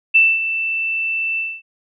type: tone with ADSR envelope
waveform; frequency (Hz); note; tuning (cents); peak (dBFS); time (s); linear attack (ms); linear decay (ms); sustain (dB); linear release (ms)
sine; 2662; E7; +16; -7; 0.14-1.62; 17; 230; -11; 240
effects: none